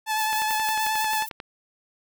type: tone with vibrato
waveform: sawtooth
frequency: 868 Hz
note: A5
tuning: 24 cents flat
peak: -19 dBFS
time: 0.06-1.27 s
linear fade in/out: 50 ms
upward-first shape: sine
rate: 9.5 Hz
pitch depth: 21 cents each way
type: noise with tremolo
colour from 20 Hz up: violet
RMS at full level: -32 dBFS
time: 0.18-1.29 s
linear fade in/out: 5 ms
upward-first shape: sine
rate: 6.4 Hz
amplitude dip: 90%
type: click train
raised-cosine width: 0.3 ms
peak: -19 dBFS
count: 13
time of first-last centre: 0.33-1.401 s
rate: 11.2 Hz
effects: none